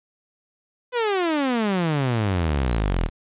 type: exponential sweep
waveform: sawtooth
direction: down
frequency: 507 to 37.48 Hz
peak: -16 dBFS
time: 0.92-3.1 s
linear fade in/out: 50 ms
effects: resampled to 8000 Hz + 9-bit